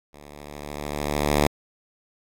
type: tone with level ramp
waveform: 5% pulse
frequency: 73.42 Hz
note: D2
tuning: in tune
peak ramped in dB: -34 to -5 dBFS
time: 0.13-1.47 s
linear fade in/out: 5 ms
effects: AAC 64 kbps